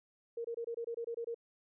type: tone bursts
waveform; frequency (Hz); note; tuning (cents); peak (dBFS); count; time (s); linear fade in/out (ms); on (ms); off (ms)
sine; 466.1; A#4; 0; -36; 10; 0.37-1.345; 5; 75; 25
effects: none